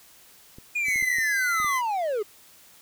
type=clicks; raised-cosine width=3 ms; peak=-31 dBFS; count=7; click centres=0.585 / 0.884 / 0.959 / 1.025 / 1.185 / 1.601 / 1.646 s
type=linear sweep; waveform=triangle; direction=down; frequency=2462 to 392 Hz; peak=-22 dBFS; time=0.75-2.23 s; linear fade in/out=10 ms
type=tone; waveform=45% pulse; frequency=2030 Hz; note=B6; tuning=47 cents sharp; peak=-26 dBFS; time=0.84-1.82 s; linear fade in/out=50 ms
effects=white hiss -53 dBFS RMS until 2.81 s